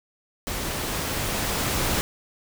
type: noise with level ramp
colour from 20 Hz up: pink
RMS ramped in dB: -30 to -24 dBFS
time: 0.47-2.01 s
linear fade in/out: 0 ms
effects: none